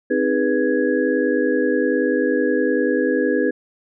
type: tone cluster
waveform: sine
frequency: 262.4 / 312.9 / 411.9 / 490.6 / 1666 Hz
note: C4 / D#4 / G#4 / B4 / G#6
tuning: +5 / +10 / -14 / -12 / +5 cents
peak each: -22 / -22 / -22 / -21 / -27 dBFS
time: 0.1-3.51 s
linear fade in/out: 10 ms
effects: none